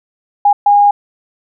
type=tone bursts at uneven times; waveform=sine; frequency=817 Hz; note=G#5; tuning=29 cents flat; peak=-5 dBFS; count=2; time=0.45-0.53 / 0.66-0.91 s; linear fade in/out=5 ms; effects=none